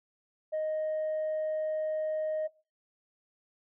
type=tone; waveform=sine; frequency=622.3 Hz; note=D#5; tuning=in tune; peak=-27 dBFS; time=0.52-2.48 s; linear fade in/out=20 ms; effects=noise-tail reverb RT60 0.3 s tail -19 dB re dry + tanh soft clip ceiling -27 dBFS